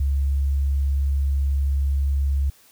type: tone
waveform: sine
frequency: 69.3 Hz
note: C#2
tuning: in tune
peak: -18 dBFS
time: 0-2.5 s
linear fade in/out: 5 ms
effects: white hiss -54 dBFS RMS until 2.71 s